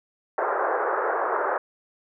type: band-pass noise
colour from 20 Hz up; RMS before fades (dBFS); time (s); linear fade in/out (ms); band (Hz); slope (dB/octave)
pink; -25; 0.38-1.58; 2; 400 to 1600; 48
effects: none